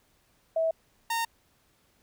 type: tone pair in turn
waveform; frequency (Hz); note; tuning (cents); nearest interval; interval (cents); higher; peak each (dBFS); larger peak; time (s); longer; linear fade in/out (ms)
sine / sawtooth; 650 / 919.2; E5 / A#5; -24 / -25; tritone; 599; second; -23; neither; 0.56-0.71 / 1.1-1.25; neither; 5
effects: pink hiss -67 dBFS RMS until 2.02 s